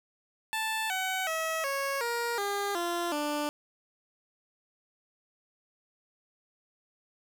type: tone with pitch steps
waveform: 15% pulse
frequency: 880 / 752.9 / 644.2 / 551.2 / 471.6 / 403.5 / 345.2 / 295.4 Hz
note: A5 / F#5 / E5 / C#5 / A#4 / G#4 / F4 / D4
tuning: 0 / +30 / -40 / -10 / +20 / -50 / -20 / +10 cents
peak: -23 dBFS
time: 0.53-3.49 s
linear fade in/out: 0 ms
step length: 370 ms
effects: 9-bit